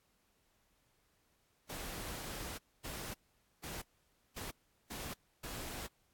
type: noise bursts at uneven times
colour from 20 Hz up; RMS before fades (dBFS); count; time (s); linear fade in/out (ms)
pink; -44; 6; 1.69-2.58 / 2.84-3.14 / 3.63-3.82 / 4.36-4.51 / 4.9-5.14 / 5.43-5.87; 10
effects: pink hiss -75 dBFS RMS until 6.13 s + AAC 64 kbps